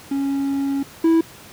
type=tone pair in turn; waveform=triangle; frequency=276.4 / 327.8 Hz; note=C#4 / E4; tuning=-5 / -10 cents; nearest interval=minor third; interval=295 cents; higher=second; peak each=-17 / -10 dBFS; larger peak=second; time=0.11-0.83 / 1.04-1.21 s; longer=first; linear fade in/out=5 ms; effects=pink hiss -42 dBFS RMS until 1.52 s + high-pass 80 Hz 12 dB/octave